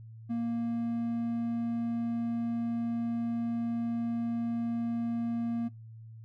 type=tone; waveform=triangle; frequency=233.1 Hz; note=A#3; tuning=in tune; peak=-27 dBFS; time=0.29-5.69 s; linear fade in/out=20 ms; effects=noise-tail reverb RT60 0.2 s tail -21 dB re dry + added 112 Hz sine -45 dBFS peak until 6.24 s